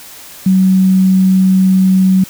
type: tone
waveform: sine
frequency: 188.4 Hz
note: F#3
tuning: 32 cents sharp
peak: -6 dBFS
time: 0.46-2.24 s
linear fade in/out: 5 ms
effects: white hiss -34 dBFS RMS until 2.29 s